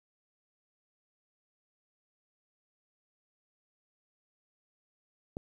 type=click; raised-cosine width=2 ms; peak=-24 dBFS; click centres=5.369 s; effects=10-bit